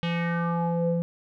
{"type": "tone with low-pass filter sweep", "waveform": "square", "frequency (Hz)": 170, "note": "F3", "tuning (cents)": -46, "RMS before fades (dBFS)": -26, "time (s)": [0.03, 1.02], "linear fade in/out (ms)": 0, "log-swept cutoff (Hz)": [3200, 380], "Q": 3.6, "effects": []}